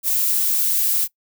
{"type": "noise", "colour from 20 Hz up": "violet", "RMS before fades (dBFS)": -19, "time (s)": [0.03, 1.08], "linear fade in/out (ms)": 50, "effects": ["noise-tail reverb RT60 0.1 s tail -21 dB re dry"]}